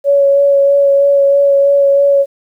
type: tone with vibrato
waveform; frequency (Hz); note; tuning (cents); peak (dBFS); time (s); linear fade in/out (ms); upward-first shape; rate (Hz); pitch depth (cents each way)
sine; 560; C#5; +18; -6; 0.04-2.26; 50; sine; 3.1; 13
effects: 8-bit